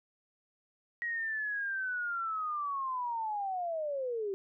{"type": "linear sweep", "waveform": "sine", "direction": "down", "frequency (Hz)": [1904, 378.6], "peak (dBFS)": -32, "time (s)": [1.02, 4.34], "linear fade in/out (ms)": 0, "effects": []}